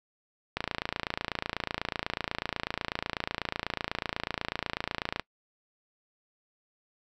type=click train; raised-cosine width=0.3 ms; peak=-13 dBFS; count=131; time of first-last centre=0.57-5.196 s; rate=28.1 Hz; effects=noise-tail reverb RT60 0.1 s tail -24 dB re dry